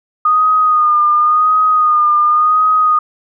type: tone with vibrato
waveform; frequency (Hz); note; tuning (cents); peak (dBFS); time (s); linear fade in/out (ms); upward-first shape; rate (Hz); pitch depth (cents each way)
sine; 1230; D#6; -20; -8; 0.25-2.99; 5; sine; 0.92; 39
effects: none